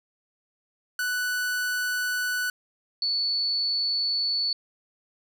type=tone pair in turn; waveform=45% pulse / sine; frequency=1485 / 4450 Hz; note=F#6 / C#8; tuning=+6 / +6 cents; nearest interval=octave + perfect fifth; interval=1900 cents; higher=second; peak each=-25 / -23 dBFS; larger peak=second; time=0.99-2.5 / 3.02-4.53 s; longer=neither; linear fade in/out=2 ms; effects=none